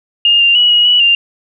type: tone with pitch steps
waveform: sine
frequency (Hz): 2828 / 2789 / 2927 / 2898 / 2942 / 2793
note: F7 / F7 / F#7 / F#7 / F#7 / F7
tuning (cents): +21 / -3 / -19 / -37 / -11 / -1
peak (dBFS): -6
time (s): 0.25-1.15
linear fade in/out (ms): 2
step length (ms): 150
effects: none